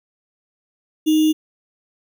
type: tone with sample-and-hold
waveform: sine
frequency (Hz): 311.1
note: D#4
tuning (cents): 0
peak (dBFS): -12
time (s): 1.06-1.33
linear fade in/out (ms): 20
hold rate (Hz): 3150
effects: none